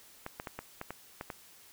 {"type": "clicks", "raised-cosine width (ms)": 0.5, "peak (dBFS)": -23, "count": 8, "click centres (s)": [0.264, 0.399, 0.472, 0.59, 0.814, 0.906, 1.211, 1.302], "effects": ["white hiss -57 dBFS RMS until 1.72 s"]}